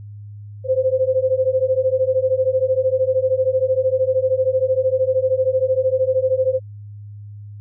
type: beating tone pair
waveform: sine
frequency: 513 / 526 Hz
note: C5 / C5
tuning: -34 / +9 cents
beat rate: 13 Hz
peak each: -18 dBFS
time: 0.64-6.6 s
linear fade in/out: 50 ms
effects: added 103 Hz sine -33 dBFS peak until 7.6 s